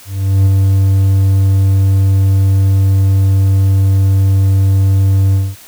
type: tone with ADSR envelope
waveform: triangle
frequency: 96.9 Hz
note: G2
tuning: 20 cents flat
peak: -3 dBFS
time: 0.05-5.56 s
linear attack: 410 ms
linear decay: 18 ms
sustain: -2 dB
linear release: 220 ms
effects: white hiss -38 dBFS RMS until 5.67 s